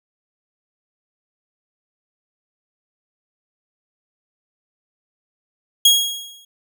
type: tone with exponential decay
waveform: sawtooth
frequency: 3295 Hz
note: G#7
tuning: 14 cents flat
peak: -4 dBFS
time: 5.85-6.45 s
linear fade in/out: 5 ms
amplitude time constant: 130 ms
effects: none